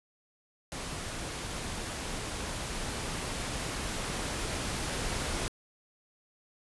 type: noise with level ramp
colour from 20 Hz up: pink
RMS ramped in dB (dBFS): -38 to -33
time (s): 0.72-5.48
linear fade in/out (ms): 0
effects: resampled to 24000 Hz